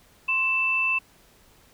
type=tone pair together; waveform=sine; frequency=1046.5 / 2653 Hz; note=C6 / E7; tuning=0 / +10 cents; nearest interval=octave + major third; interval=1610 cents; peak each=-31 / -21 dBFS; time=0.28-0.99 s; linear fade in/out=10 ms; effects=pink hiss -57 dBFS RMS until 1.73 s